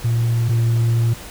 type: tone pair in turn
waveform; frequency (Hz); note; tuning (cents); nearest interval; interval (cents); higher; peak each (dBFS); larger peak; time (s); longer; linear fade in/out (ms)
sine; 116.54 / 115.92; A#2 / A#2; 0 / -9; unison; 9; first; -13 / -11; second; 0.04-0.49 / 0.49-1.14; second; 10
effects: tanh soft clip ceiling -13 dBFS + pink hiss -36 dBFS RMS until 1.3 s